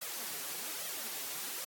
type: noise with flanger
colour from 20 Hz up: white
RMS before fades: -40 dBFS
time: 0.01-1.65 s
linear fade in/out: 10 ms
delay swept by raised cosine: 1.5 to 7.3 ms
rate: 1.2 Hz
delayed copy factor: +0.75
effects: high-pass 200 Hz 12 dB/octave + AAC 64 kbps